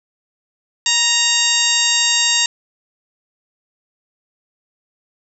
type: harmonic tone with a mistuned harmonic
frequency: 932 Hz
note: A#5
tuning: 1 cent flat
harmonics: 1 / 2 / 3 / 4 / 5 / 6 / 7 / 8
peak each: -29 / -23 / -20 / -19 / -22 / -24 / -24 / -19 dBFS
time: 0.86-2.46 s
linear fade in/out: 2 ms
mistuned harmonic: 1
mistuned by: +32 cents
effects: none